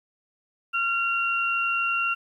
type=tone pair together; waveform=sine; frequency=1378 / 2756 Hz; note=F6 / F7; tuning=-24 / -24 cents; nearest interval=octave; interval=1200 cents; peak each=-25 dBFS; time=0.73-2.15 s; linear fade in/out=20 ms; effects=10-bit